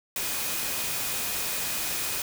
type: tone in noise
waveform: sine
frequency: 2489 Hz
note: D#7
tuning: in tune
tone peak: -41 dBFS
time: 0.16-2.22 s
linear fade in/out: 2 ms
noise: white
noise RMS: -30 dBFS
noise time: 0.16-2.22 s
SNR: -14 dB
effects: none